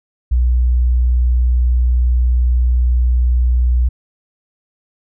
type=tone; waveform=sine; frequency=61.2 Hz; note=B1; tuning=15 cents flat; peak=-10 dBFS; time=0.31-3.89 s; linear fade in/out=10 ms; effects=none